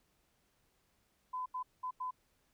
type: tone bursts at uneven times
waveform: sine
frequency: 1011 Hz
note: B5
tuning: 40 cents sharp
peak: -36 dBFS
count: 4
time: 1.33-1.46 / 1.54-1.63 / 1.83-1.91 / 2-2.11 s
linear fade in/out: 10 ms
effects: pink hiss -75 dBFS RMS until 2.53 s